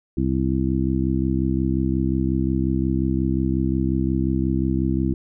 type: harmonic tone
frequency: 65.6 Hz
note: C2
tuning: 5 cents sharp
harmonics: 1 / 2 / 3 / 4 / 5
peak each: -25 / -25 / -25 / -25 / -25 dBFS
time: 0.17-5.14 s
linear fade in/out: 5 ms
effects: none